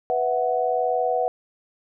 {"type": "chord", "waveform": "sine", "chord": "B suspended fourth", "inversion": "none", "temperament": "equal", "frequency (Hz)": [493.9, 659.3, 740], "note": ["B4", "E5", "F#5"], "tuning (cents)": [0, 0, 0], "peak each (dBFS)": [-24, -26, -23], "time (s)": [0.1, 1.28], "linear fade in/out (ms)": 0, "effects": []}